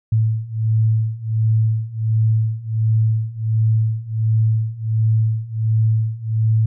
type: beating tone pair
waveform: sine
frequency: 109.9 / 111.3 Hz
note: A2 / A2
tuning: -2 / +20 cents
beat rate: 1.4 Hz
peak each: -19 / -17 dBFS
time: 0.12-6.66 s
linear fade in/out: 5 ms
effects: none